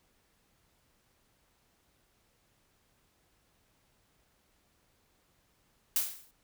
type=noise with exponential decay; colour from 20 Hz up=blue; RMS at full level=-26 dBFS; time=5.96-6.31 s; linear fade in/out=1 ms; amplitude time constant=75 ms; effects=pink hiss -71 dBFS RMS until 6.43 s